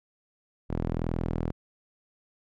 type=tone with band-pass filter; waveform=sawtooth; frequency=41.2 Hz; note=E1; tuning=in tune; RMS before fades=-30 dBFS; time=0.69-1.52 s; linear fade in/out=20 ms; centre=240 Hz; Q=0.53; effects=none